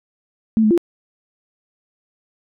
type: tone with pitch steps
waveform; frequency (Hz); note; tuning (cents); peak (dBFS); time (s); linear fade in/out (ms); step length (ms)
sine; 221.4 / 214.5 / 343.3; A3 / A3 / F4; +11 / -44 / -30; -11; 0.57-0.777; 0; 69
effects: none